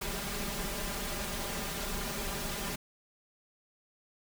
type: noise with comb filter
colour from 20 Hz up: pink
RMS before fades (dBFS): -36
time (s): 0.01-2.76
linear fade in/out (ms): 10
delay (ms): 5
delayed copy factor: +0.85
effects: none